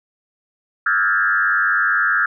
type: tone with frequency modulation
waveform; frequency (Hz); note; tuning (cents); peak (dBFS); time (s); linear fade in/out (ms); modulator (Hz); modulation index
sine; 1514; F#6; +39; -14; 0.86-2.26; 5; 95.6; 2.2
effects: none

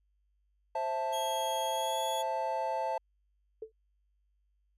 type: chord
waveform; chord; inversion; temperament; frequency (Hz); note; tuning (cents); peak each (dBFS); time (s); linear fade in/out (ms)
triangle; A minor; first; just; 528 / 660 / 880; C5 / E5 / A5; +16 / +2 / 0; -35 / -34 / -31; 0.75-2.98; 5
type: tone with pitch glide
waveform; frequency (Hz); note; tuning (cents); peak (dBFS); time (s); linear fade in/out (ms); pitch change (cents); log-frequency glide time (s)
sawtooth; 3280 to 3366; G#7 to G#7; -22 to +23; -35; 1.12-2.23; 20; +45; 1.66-1.98
type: tone with exponential decay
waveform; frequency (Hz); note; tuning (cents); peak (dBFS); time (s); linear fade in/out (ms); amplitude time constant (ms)
sine; 440.2; A4; +1; -34; 3.62-3.72; 5; 21
effects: added 50 Hz sine -70 dBFS peak until 4.77 s + resampled to 32000 Hz

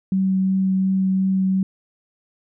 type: tone with vibrato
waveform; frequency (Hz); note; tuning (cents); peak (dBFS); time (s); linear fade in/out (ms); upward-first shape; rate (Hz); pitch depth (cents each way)
sine; 190; F#3; +46; -16; 0.12-1.63; 2; triangle; 2.8; 9
effects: none

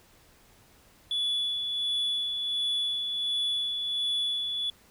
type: tone with tremolo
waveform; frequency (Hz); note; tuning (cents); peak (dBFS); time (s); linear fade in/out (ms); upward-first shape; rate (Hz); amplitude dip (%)
sine; 3429; A7; -45; -23; 1.11-4.7; 2; sine; 1.4; 45
effects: tanh soft clip ceiling -24 dBFS + pink hiss -59 dBFS RMS until 4.9 s

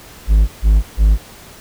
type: tone bursts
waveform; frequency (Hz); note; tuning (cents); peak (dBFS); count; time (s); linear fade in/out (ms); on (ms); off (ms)
triangle; 52.4; G#1; +16; -5; 3; 0.27-1.18; 50; 210; 140
effects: pink hiss -39 dBFS RMS until 1.6 s

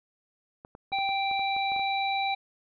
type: clicks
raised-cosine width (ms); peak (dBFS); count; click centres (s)
1; -30; 11; 0.649 / 0.751 / 0.919 / 0.987 / 1.091 / 1.313 / 1.394 / 1.565 / 1.719 / 1.763 / 1.795
type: harmonic tone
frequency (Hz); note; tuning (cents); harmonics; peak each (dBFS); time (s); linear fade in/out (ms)
784; G5; 0; 1 / 3 / 5; -27 / -32 / -34; 0.92-2.35; 10
effects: none

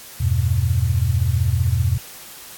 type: chord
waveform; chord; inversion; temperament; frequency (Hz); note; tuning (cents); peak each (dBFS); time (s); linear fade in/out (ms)
sine; E minor; none; equal; 82.41 / 98 / 123.47; E2 / G2 / B2; 0 / 0 / 0; -20; 0.2-1.98; 10
effects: white hiss -39 dBFS RMS until 2.57 s + AAC 64 kbps

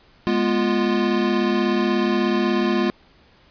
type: chord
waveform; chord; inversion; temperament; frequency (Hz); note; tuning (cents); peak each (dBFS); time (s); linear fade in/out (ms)
square; F diminished; first; equal with one note detuned; 207.7 / 244.2 / 349.2; Ab3 / Cb4 / F4; 0 / -19 / 0; -23 / -24 / -22; 0.27-2.9; 0
effects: pink hiss -54 dBFS RMS until 3.5 s + resampled to 11025 Hz

